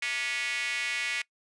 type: tone with high-pass filter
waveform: square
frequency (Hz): 130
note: C3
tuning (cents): -11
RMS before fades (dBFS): -31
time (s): 0.02-1.22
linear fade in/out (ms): 5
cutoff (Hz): 2200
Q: 4.4
effects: noise-tail reverb RT60 0.1 s tail -23 dB re dry + resampled to 22050 Hz